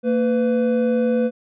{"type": "tone pair together", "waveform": "triangle", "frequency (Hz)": [229, 499.7], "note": ["A#3", "B4"], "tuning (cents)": [-31, 20], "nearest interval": "octave + major second", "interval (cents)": 1351, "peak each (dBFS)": -17, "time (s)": [0.03, 1.31], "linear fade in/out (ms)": 50, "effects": ["resampled to 8000 Hz"]}